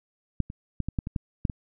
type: clicks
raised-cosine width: 5 ms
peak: -11 / -25 / -15 / -17 / -14 / -20 / -15 / -10 / -19 dBFS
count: 9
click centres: 0.403 / 0.501 / 0.803 / 0.886 / 0.988 / 1.071 / 1.162 / 1.452 / 1.498 s
effects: none